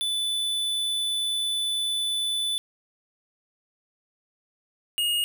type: tone pair in turn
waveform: square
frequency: 3491 / 2861 Hz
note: A7 / F7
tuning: -14 / +41 cents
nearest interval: minor third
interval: 345 cents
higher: first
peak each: -25 / -23 dBFS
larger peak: second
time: 0.01-2.58 / 4.98-5.24 s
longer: first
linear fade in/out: 0 ms
effects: none